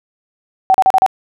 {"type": "tone bursts", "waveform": "sine", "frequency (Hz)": 761, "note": "F#5", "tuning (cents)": 48, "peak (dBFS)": -6, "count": 5, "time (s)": [0.7, 1.063], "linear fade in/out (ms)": 0, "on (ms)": 43, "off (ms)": 37, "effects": []}